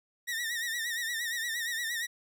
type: tone with vibrato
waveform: sawtooth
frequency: 1864.7 Hz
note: A#6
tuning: in tune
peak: -28 dBFS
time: 0.27-2.07 s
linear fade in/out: 20 ms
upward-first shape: sine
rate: 8.6 Hz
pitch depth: 80 cents each way
effects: none